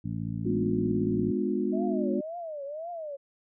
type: harmonic tone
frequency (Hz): 56.2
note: A1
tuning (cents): +37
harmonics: 1 / 2 / 3 / 4 / 5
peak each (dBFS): -45 / -34 / -34 / -37 / -40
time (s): 0.04-1.32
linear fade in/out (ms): 10
type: chord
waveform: sine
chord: G# diminished seventh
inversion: none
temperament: just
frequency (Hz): 207.7 / 249.2 / 299 / 358.8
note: G#3 / B3 / D4 / F4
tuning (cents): 0 / +16 / +31 / +47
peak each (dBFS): -30 / -31 / -33 / -30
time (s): 0.45-2.21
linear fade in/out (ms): 10
type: tone with vibrato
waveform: sine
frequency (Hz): 622.3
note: D#5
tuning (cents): 0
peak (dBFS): -34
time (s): 1.72-3.17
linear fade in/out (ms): 20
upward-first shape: triangle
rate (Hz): 1.9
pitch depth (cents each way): 230
effects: none